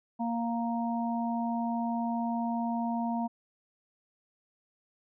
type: harmonic tone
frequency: 233.1 Hz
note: A#3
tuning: in tune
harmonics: 1 / 3 / 4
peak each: -30 / -35 / -36 dBFS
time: 0.19-3.28 s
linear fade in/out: 20 ms
effects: none